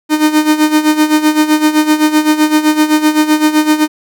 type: tone with tremolo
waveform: 45% pulse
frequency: 306.3 Hz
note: D#4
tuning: 27 cents flat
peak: -5 dBFS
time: 0.09-3.88 s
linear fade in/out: 50 ms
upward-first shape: sine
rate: 7.8 Hz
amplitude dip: 75%
effects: none